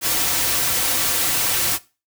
white noise with comb filter, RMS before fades -20 dBFS, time 0.01-1.79 s, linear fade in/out 50 ms, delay 4.8 ms, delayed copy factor -0.5, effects noise-tail reverb RT60 0.3 s tail -19 dB re dry

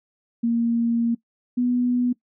sine tone pair in turn, 233.1 / 246 Hz, A#3 / B3, 0 / -7 cents, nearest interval minor second, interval 93 cents, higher second, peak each -18 dBFS, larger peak neither, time 0.43-1.15 / 1.57-2.13 s, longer first, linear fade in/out 10 ms, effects noise-tail reverb RT60 0.1 s tail -20 dB re dry

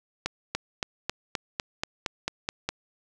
accelerating click train, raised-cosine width 0.2 ms, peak -10 dBFS, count 11, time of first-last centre 0.26-2.69 s, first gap 290 ms, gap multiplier 0.96, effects none

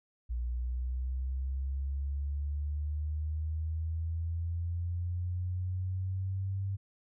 sine linear sweep, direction up, 59.2 to 98 Hz, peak -31 dBFS, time 0.29-6.77 s, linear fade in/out 20 ms, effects none

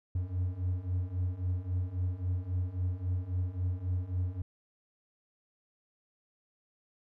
triangle beating tone pair, 88.6 / 92.3 Hz, F2 / F#2, +25 / -4 cents, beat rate 3.7 Hz, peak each -33 / -30 dBFS, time 0.15-4.42 s, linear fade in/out 5 ms, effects none

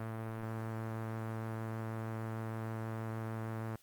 sawtooth tone with low-pass filter, 111.7 Hz, A2, 27 cents sharp, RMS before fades -40 dBFS, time 0-3.76 s, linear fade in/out 5 ms, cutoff 1500 Hz, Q 1.3, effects white hiss -66 dBFS RMS until 3.82 s + Opus 24 kbps

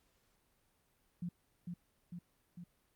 sine tone with echo, 174.61 Hz, F3, in tune, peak -37 dBFS, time 1.22-1.29 s, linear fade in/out 5 ms, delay 450 ms, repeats 3, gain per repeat -3 dB, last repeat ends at 2.64 s, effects pink hiss -75 dBFS RMS until 2.95 s + Opus 48 kbps

